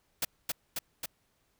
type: noise with echo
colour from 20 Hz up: white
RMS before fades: -30 dBFS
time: 0.22-0.25 s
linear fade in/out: 5 ms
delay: 270 ms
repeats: 3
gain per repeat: -2 dB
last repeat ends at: 1.06 s
effects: pink hiss -73 dBFS RMS until 1.59 s